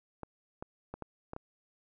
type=clicks; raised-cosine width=1 ms; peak=-26 dBFS; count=6; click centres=0.233 / 0.625 / 0.94 / 1.023 / 1.334 / 1.364 s; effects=none